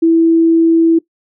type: tone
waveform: sine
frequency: 329.4 Hz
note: E4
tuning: 1 cent flat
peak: -6 dBFS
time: 0.02-0.99 s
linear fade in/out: 10 ms
effects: noise-tail reverb RT60 0.1 s tail -19 dB re dry